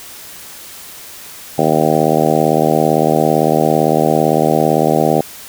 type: harmonic tone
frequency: 77.78 Hz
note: D#2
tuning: in tune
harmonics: 2 / 3 / 4 / 5 / 6 / 7 / 8 / 9 / 10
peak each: -19 / -19 / -19 / -19 / -19 / -19 / -19 / -19 / -19 dBFS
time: 1.58-5.21 s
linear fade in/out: 5 ms
effects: white hiss -34 dBFS RMS until 5.48 s